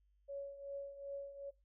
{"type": "tone with tremolo", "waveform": "sine", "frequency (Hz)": 559, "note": "C#5", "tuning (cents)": 14, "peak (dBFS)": -40, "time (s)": [0.28, 1.51], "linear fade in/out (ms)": 20, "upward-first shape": "triangle", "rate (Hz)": 2.6, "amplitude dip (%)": 75, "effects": ["noise-tail reverb RT60 0.2 s tail -18 dB re dry", "added 50 Hz sine -70 dBFS peak until 1.64 s"]}